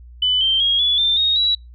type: tone with pitch steps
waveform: sine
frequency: 3000 / 3135 / 3275 / 3422 / 3576 / 3736 / 3904 Hz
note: F#7 / G7 / G#7 / A7 / A7 / A#7 / B7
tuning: +23 / -1 / -25 / -49 / +27 / +3 / -21 cents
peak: -14 dBFS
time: 0.22-1.55 s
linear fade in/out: 5 ms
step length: 190 ms
effects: noise-tail reverb RT60 0.2 s tail -26 dB re dry + added 60 Hz sine -38 dBFS peak until 1.74 s